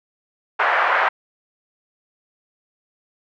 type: band-pass noise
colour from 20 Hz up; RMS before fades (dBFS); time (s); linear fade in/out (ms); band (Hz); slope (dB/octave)
white; -18; 0.59-1.09; 10; 590 to 1800; 24
effects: none